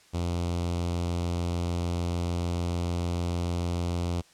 sawtooth tone with notch filter, 86.7 Hz, F2, 12 cents flat, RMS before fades -29 dBFS, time 0.13-4.22 s, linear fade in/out 20 ms, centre 1700 Hz, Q 1.2, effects white hiss -58 dBFS RMS until 4.33 s + low-pass 8000 Hz 12 dB/octave

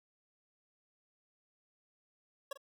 25% pulse tone with echo, 554.4 Hz, C#5, in tune, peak -34 dBFS, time 2.51-2.53 s, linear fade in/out 5 ms, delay 45 ms, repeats 1, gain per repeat -12 dB, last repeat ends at 2.575 s, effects none

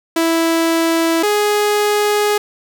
sawtooth tone pair in turn, 329.6 / 416.3 Hz, E4 / G#4, 0 / +4 cents, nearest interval major third, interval 404 cents, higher second, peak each -9 dBFS, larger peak neither, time 0.16-1.23 / 1.23-2.38 s, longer second, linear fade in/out 5 ms, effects none

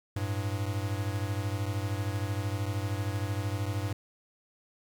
square beating tone pair, 98 / 111 Hz, G2 / A2, 0 / +16 cents, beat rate 13 Hz, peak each -32 / -35 dBFS, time 0.16-3.93 s, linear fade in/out 5 ms, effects 11-bit

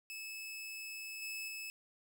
sawtooth tone with level steps, 2603 Hz, E7, 22 cents flat, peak -40 / -37 / -39 dBFS, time 0.1-1.7 s, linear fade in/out 0 ms, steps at 1.22 / 1.48 s, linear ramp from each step 2 ms, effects 13-bit

